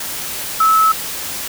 sine tone in noise, 1301 Hz, E6, 23 cents flat, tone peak -9 dBFS, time 0.6-0.92 s, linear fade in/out 5 ms, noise white, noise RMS -25 dBFS, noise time 0-1.48 s, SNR +13 dB, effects none

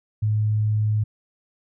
sine tone, 107 Hz, A2, 48 cents flat, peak -18 dBFS, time 0.22-1.04 s, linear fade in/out 10 ms, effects none

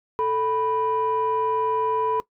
sine tone pair together, 440 / 987.8 Hz, A4 / B5, 0 / 0 cents, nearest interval octave + major second, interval 1400 cents, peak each -22 dBFS, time 0.19-2.2 s, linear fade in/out 0 ms, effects noise-tail reverb RT60 0.1 s tail -19 dB re dry + tanh soft clip ceiling -15 dBFS

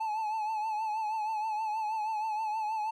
triangle tone with vibrato, 866 Hz, A5, 28 cents flat, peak -28 dBFS, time 0-2.91 s, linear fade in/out 10 ms, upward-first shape triangle, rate 6.3 Hz, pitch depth 66 cents each way, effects none

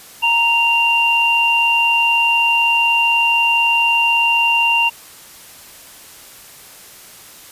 sine tone pair together, 932.3 / 2778 Hz, A#5 / F7, 0 / -10 cents, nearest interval octave + perfect fifth, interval 1890 cents, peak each -17 / -13 dBFS, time 0.22-4.9 s, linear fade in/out 20 ms, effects white hiss -40 dBFS RMS until 7.51 s + resampled to 32000 Hz

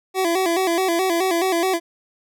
25% pulse tone with vibrato, 357 Hz, F4, 38 cents sharp, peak -14 dBFS, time 0.14-1.8 s, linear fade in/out 50 ms, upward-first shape square, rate 4.7 Hz, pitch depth 98 cents each way, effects none

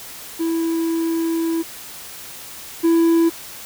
triangle tone pair in turn, 329.6 / 332.3 Hz, E4 / E4, 0 / +14 cents, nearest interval unison, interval 14 cents, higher second, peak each -16 / -10 dBFS, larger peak second, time 0.39-1.63 / 2.83-3.3 s, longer first, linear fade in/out 20 ms, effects white hiss -36 dBFS RMS until 3.65 s

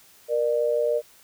sine tone pair together, 471.5 / 598 Hz, A#4 / D5, +20 / +31 cents, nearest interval major third, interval 411 cents, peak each -23 dBFS, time 0.28-1.02 s, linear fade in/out 50 ms, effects white hiss -54 dBFS RMS until 1.23 s

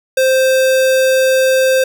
square tone, 523.3 Hz, C5, in tune, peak -10 dBFS, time 0.17-1.84 s, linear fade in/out 5 ms, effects none

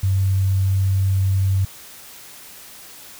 sine tone, 96.2 Hz, G2, 32 cents flat, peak -15 dBFS, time 0.03-1.65 s, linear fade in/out 5 ms, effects white hiss -41 dBFS RMS until 3.19 s

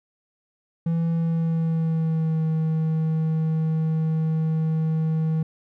triangle tone with pitch glide, 166.1 to 159.15 Hz, E3 to D#3, +13 to +39 cents, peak -18 dBFS, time 0.86-5.43 s, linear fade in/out 5 ms, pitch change -74 cents, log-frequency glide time 1.1-2.44 s, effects none

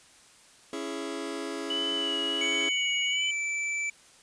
sawtooth chord, C# minor, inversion none, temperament just, 277.2 / 332.6 / 415.8 Hz, C#4 / E4 / G#4, 0 / +16 / +2 cents, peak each -33 dBFS, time 0.73-2.69 s, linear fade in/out 2 ms
sine tone with vibrato, 2960 Hz, F#7, in tune, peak -28 dBFS, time 1.7-3.31 s, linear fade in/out 5 ms, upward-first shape sine, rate 1.4 Hz, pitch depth 28 cents each way
square tone with pitch glide, 2244 to 2322 Hz, C#7 to D7, +21 to -20 cents, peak -29 dBFS, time 2.41-3.9 s, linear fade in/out 5 ms, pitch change +59 cents, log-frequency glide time 3.09-3.23 s
effects white hiss -56 dBFS RMS until 4.22 s + resampled to 22050 Hz

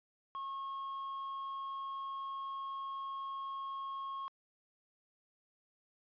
triangle tone with quantisation, 1088 Hz, C#6, 33 cents flat, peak -37 dBFS, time 0.35-4.28 s, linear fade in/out 0 ms, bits 10, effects resampled to 11025 Hz

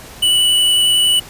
square tone with vibrato, 2960 Hz, F#7, in tune, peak -11 dBFS, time 0.22-1.2 s, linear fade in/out 10 ms, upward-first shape sine, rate 11 Hz, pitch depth 9 cents each way, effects pink hiss -36 dBFS RMS until 1.29 s + resampled to 32000 Hz

